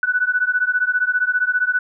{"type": "beating tone pair", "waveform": "sine", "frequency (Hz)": [1480, 1495], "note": ["F#6", "F#6"], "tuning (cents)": [0, 17], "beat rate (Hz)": 15, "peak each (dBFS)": -19, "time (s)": [0.03, 1.79], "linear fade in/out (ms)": 2, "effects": []}